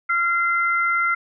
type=tone pair together; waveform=sine; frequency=1378.2 / 2065 Hz; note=F6 / C7; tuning=-23 / -23 cents; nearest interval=perfect fifth; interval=700 cents; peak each=-19 / -22 dBFS; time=0.09-1.15 s; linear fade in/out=10 ms; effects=none